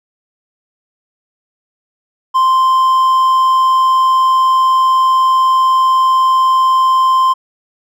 triangle tone, 1044 Hz, C6, 4 cents flat, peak -6 dBFS, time 2.34-7.34 s, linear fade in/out 20 ms, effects none

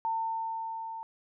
sine tone with level ramp, 900 Hz, A5, 39 cents sharp, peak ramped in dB -27 to -37 dBFS, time 0.05-1.03 s, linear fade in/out 0 ms, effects none

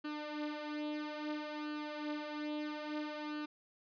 sawtooth tone with flanger, 300.3 Hz, D4, 39 cents sharp, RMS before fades -41 dBFS, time 0.04-3.46 s, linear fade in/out 10 ms, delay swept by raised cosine 0.68 to 6.38 ms, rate 0.6 Hz, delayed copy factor +0.65, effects resampled to 11025 Hz

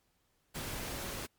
sine tone in noise, 557 Hz, C#5, 8 cents sharp, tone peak -50 dBFS, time 0.91-1.18 s, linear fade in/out 20 ms, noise pink, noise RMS -40 dBFS, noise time 0.54-1.27 s, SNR -13 dB, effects pink hiss -75 dBFS RMS until 1.38 s + MP3 96 kbps

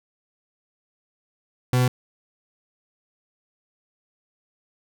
40% pulse tone, 125.6 Hz, B2, 30 cents sharp, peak -16 dBFS, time 1.73-1.88 s, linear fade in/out 2 ms, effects none

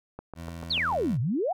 click train, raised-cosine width 1 ms, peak -24 dBFS, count 6, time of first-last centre 0.19-0.924 s, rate 6.81 Hz
20% pulse tone with pitch glide, 83.7 to 82.93 Hz, E2 to E2, +27 to +11 cents, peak -32 dBFS, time 0.35-1.18 s, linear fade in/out 50 ms, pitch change -16 cents, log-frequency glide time 0.6-0.96 s
sine exponential two-way sweep, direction down then up, 4699 to 109.1 to 806 Hz, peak -24 dBFS, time 0.7-1.53 s, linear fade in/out 10 ms, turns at 1.2 s
effects none

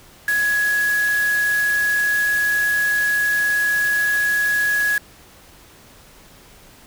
sine tone in noise, 1675 Hz, G#6, 14 cents sharp, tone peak -16 dBFS, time 0.28-4.98 s, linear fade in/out 2 ms, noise white, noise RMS -31 dBFS, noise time 0.28-4.98 s, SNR +12 dB, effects pink hiss -47 dBFS RMS until 6.86 s

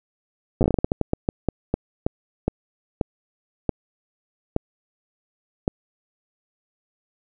slowing click train, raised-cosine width 2 ms, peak -6 dBFS, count 22, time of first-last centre 0.61-5.679 s, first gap 8 ms, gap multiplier 1.28, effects none

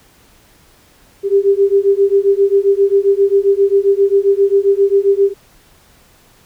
sine beating tone pair, 392.8 / 400.3 Hz, G4 / G4, +4 / +36 cents, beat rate 7.5 Hz, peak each -12 dBFS, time 1.23-5.34 s, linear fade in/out 50 ms, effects pink hiss -49 dBFS RMS until 6.45 s

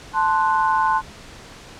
sine chord, F# diminished, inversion first, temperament equal, 880 / 1046.5 / 1480 Hz, A5 / C6 / F#6, 0 / 0 / 0 cents, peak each -19 / -19 / -25 dBFS, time 0.13-1.02 s, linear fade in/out 50 ms, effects pink hiss -41 dBFS RMS until 1.79 s + low-pass 7000 Hz 12 dB/octave

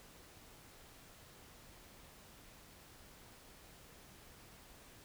silence, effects pink hiss -59 dBFS RMS until 5.04 s

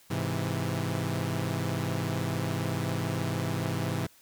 sawtooth chord, Ab augmented, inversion none, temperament equal, 103.83 / 130.81 / 164.81 Hz, Ab2 / C3 / E3, 0 / 0 / 0 cents, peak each -29 dBFS, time 0.1-4.07 s, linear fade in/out 10 ms, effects white hiss -59 dBFS RMS until 4.21 s

